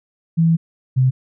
sine tone pair in turn, 164.81 / 129.49 Hz, E3 / C3, 0 / -18 cents, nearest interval major third, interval 418 cents, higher first, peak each -11 dBFS, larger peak neither, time 0.37-0.57 / 0.96-1.11 s, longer first, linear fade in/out 20 ms, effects none

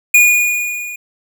square tone with level ramp, 2445 Hz, D#7, 31 cents flat, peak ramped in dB -5 to -26 dBFS, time 0.14-0.96 s, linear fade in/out 5 ms, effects none

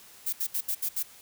violet noise bursts at uneven times, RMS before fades -29 dBFS, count 6, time 0.26-0.33 / 0.4-0.47 / 0.54-0.61 / 0.68-0.75 / 0.82-0.89 / 0.96-1.03 s, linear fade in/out 10 ms, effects white hiss -52 dBFS RMS until 1.21 s

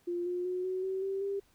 sine tone with pitch steps, 349.2 / 356.7 / 364.4 / 372.3 / 380.4 / 388.6 / 397 Hz, F4 / F4 / F#4 / F#4 / F#4 / G4 / G4, 0 / +37 / -26 / +11 / +48 / -15 / +22 cents, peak -31 dBFS, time 0.07-1.4 s, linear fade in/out 10 ms, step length 190 ms, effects pink hiss -68 dBFS RMS until 1.54 s

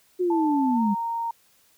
sine linear sweep, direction down, 368.2 to 196 Hz, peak -20 dBFS, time 0.19-0.95 s, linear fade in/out 20 ms
sine tone with pitch glide, 879 to 925.4 Hz, A5 to A#5, -2 to -13 cents, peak -25 dBFS, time 0.3-1.31 s, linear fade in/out 5 ms, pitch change +89 cents, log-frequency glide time 0.74-0.81 s
effects white hiss -61 dBFS RMS until 1.77 s

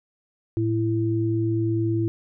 sine tone pair together, 111.36 / 333.1 Hz, A2 / E4, +21 / +18 cents, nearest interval octave + perfect fifth, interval 1897 cents, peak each -23 dBFS, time 0.57-2.08 s, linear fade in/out 0 ms, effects none

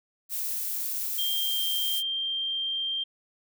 violet noise, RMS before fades -31 dBFS, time 0.29-2.03 s, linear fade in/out 50 ms
sine tone with pitch glide, 3192 to 3172 Hz, G7 to G7, +31 to +20 cents, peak -27 dBFS, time 1.18-3.04 s, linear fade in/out 10 ms, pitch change -11 cents, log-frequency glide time 1.34-1.65 s
effects none

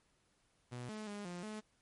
sawtooth tone with pitch steps, 122.8 / 214.7 / 205.1 / 176.3 / 214.4 Hz, B2 / A3 / G#3 / F3 / A3, -9 / -42 / -21 / +17 / -45 cents, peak -39 dBFS, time 0.71-1.61 s, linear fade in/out 20 ms, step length 180 ms, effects pink hiss -75 dBFS RMS until 1.81 s + MP3 48 kbps

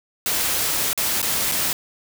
white noise with dropouts, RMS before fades -22 dBFS, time 0.26-1.73 s, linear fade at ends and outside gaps 1 ms, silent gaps 0.931-0.976 / 1.217-1.227 / 1.516-1.52 s, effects none

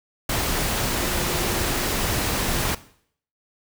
sine tone in noise, 356 Hz, F4, 33 cents sharp, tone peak -33 dBFS, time 0.89-1.87 s, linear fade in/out 5 ms, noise pink, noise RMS -24 dBFS, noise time 0.29-2.75 s, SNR -12 dB, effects noise-tail reverb RT60 0.6 s tail -17 dB re dry

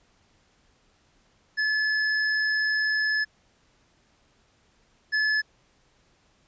square tone pair in turn, 1722 / 1722 Hz, A6 / A6, -38 / -38 cents, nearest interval unison, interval 0 cents, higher neither, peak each -23 / -22 dBFS, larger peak second, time 1.57-3.25 / 5.12-5.42 s, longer first, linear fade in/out 20 ms, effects pink hiss -64 dBFS RMS until 6.47 s + resampled to 16000 Hz

